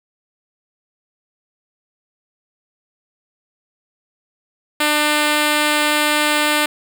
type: tone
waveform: 5% pulse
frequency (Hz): 299.4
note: D4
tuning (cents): +33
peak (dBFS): -3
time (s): 4.8-6.66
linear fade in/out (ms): 5
effects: none